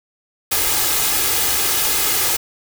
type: noise with comb filter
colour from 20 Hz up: white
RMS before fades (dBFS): -18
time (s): 0.51-2.37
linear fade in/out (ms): 10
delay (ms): 2.4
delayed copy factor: +0.55
effects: none